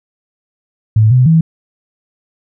sine tone with pitch steps, 108.9 / 126.8 / 162.3 Hz, A2 / B2 / E3, -17 / +46 / -27 cents, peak -5 dBFS, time 0.96-1.41 s, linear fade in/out 5 ms, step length 150 ms, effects none

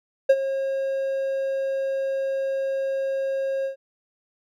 triangle tone with ADSR envelope, 540 Hz, C#5, 45 cents flat, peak -8 dBFS, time 0.29-3.76 s, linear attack 10 ms, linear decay 49 ms, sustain -13 dB, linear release 110 ms, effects none

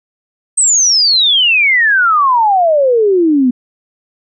sine exponential sweep, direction down, 8370 to 241 Hz, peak -7 dBFS, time 0.57-3.51 s, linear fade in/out 10 ms, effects none

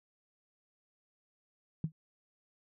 sine tone with exponential decay, 158.5 Hz, D#3, 32 cents sharp, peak -26 dBFS, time 1.84-1.92 s, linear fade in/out 2 ms, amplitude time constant 17 ms, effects none

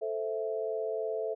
sine chord, A minor, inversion none, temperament equal, 440 / 523.3 / 659.3 Hz, A4 / C5 / E5, 0 / 0 / 0 cents, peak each -33 / -38 / -35 dBFS, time 0.01-1.35 s, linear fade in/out 20 ms, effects none

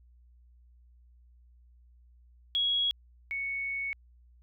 sine tone pair in turn, 3322 / 2217 Hz, G#7 / C#7, 0 / 0 cents, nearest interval perfect fifth, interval 700 cents, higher first, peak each -25 / -31 dBFS, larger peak first, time 2.55-2.91 / 3.31-3.93 s, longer second, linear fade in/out 0 ms, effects added 60 Hz sine -56 dBFS peak until 4.42 s

